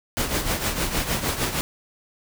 pink noise with tremolo, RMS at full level -22 dBFS, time 0.17-1.61 s, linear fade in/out 0 ms, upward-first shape triangle, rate 6.5 Hz, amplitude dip 70%, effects none

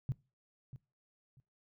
sine tone with echo, 132.1 Hz, C3, 17 cents sharp, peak -30 dBFS, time 0.09-0.12 s, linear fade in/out 0 ms, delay 640 ms, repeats 2, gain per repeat -14 dB, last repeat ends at 1.4 s, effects noise-tail reverb RT60 0.3 s tail -22 dB re dry

